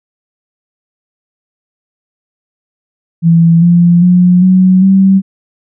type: tone with pitch steps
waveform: sine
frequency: 166.8 / 172.88 / 179.19 / 185.72 / 192.49 Hz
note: E3 / F3 / F3 / F#3 / G3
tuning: +21 / -17 / +45 / +7 / -31 cents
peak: -3 dBFS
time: 3.22-5.22 s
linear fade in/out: 50 ms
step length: 400 ms
effects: none